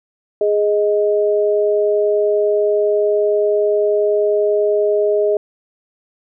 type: tone pair together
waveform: sine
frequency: 415.3 / 625.5 Hz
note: G#4 / D#5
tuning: 0 / +9 cents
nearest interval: perfect fifth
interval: 709 cents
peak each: -14 / -17 dBFS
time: 0.41-5.37 s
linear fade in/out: 2 ms
effects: none